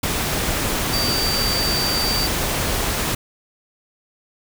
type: tone in noise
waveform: sine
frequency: 4641 Hz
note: D8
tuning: 21 cents flat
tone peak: -21 dBFS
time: 0.93-2.27 s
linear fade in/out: 5 ms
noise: pink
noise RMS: -22 dBFS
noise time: 0.03-3.15 s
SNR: -2 dB
effects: none